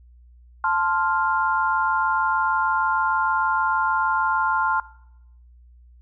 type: chord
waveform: sine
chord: F major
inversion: first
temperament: equal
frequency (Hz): 880 / 1046.5 / 1396.9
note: A5 / C6 / F6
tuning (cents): 0 / 0 / 0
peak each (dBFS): -23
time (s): 0.64-4.8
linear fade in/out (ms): 2
effects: noise-tail reverb RT60 0.8 s tail -21 dB re dry + added 60 Hz sine -47 dBFS peak until 6.01 s